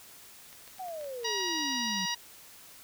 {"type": "clicks", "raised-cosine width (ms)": 0.2, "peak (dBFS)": -34, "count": 12, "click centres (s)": [0.528, 0.677, 0.784, 0.884, 1.011, 1.044, 1.234, 1.277, 1.406, 1.486, 1.587, 1.724]}
{"type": "exponential sweep", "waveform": "sine", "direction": "down", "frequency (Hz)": [771, 179.6], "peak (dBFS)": -36, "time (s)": [0.79, 2.06], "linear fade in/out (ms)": 10}
{"type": "harmonic tone", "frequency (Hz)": 954, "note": "A#5", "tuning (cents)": 40, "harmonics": [1, 2, 3, 4, 5, 6], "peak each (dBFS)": [-37, -37, -37, -37, -37, -37], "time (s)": [1.24, 2.15], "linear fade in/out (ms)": 10}
{"effects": ["white hiss -52 dBFS RMS until 2.83 s"]}